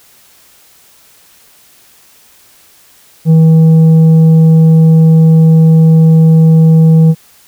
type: tone with tanh clipping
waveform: sine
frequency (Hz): 160.9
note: E3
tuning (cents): -42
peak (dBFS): -3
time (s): 3.25-7.15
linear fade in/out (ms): 50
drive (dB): 5
effects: white hiss -44 dBFS RMS until 7.47 s